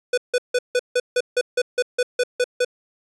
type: tone bursts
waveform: square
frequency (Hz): 495.3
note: B4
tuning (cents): +5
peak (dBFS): -17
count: 13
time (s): 0.13-2.648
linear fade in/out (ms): 5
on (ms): 46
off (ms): 160
effects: resampled to 22050 Hz